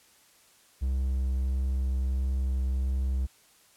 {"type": "tone with vibrato", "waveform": "triangle", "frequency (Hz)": 65.41, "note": "C2", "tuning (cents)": 0, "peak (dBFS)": -23, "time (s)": [0.81, 3.27], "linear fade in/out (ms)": 20, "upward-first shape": "triangle", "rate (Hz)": 1.5, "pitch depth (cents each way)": 12, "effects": ["white hiss -60 dBFS RMS until 3.76 s", "low-pass 12000 Hz 12 dB/octave"]}